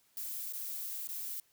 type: noise with dropouts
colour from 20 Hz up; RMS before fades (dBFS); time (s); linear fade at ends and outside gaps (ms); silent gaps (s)
violet; -40; 0.17-1.4; 1; 0.525-0.534 / 1.073-1.089
effects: white hiss -70 dBFS RMS until 1.52 s